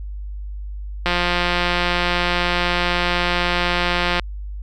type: click train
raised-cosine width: 0.3 ms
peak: -3 dBFS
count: 553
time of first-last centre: 1.06-4.196 s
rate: 176 Hz
effects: added 50 Hz sine -27 dBFS peak until 4.62 s